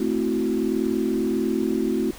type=chord; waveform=sine; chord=F# half-diminished seventh; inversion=first; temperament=equal; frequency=220 / 261.6 / 329.6 / 370 Hz; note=A3 / C4 / E4 / F#4; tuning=0 / 0 / 0 / 0 cents; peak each=-26 dBFS; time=0-2.11 s; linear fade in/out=5 ms; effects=pink hiss -42 dBFS RMS until 2.18 s